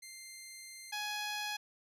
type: tone pair in turn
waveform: 10% pulse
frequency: 2092 / 836.5 Hz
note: C7 / G#5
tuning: -1 / +12 cents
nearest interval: octave + major third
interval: 1587 cents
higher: first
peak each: -38 / -28 dBFS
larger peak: second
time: 0.02-0.92 / 0.92-1.57 s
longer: first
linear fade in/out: 10 ms
effects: low-pass 12000 Hz 12 dB/octave

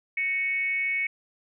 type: tone with frequency modulation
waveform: sine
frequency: 2217 Hz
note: C#7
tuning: in tune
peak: -24 dBFS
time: 0.17-1.07 s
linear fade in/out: 5 ms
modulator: 348 Hz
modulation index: 0.44
effects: none

